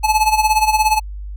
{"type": "tone with tremolo", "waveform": "square", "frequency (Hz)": 862, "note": "A5", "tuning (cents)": -36, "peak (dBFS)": -10, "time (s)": [0.03, 1], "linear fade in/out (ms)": 20, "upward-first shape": "sine", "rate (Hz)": 17, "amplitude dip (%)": 75, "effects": ["added 50 Hz sine -26 dBFS peak until 1.36 s"]}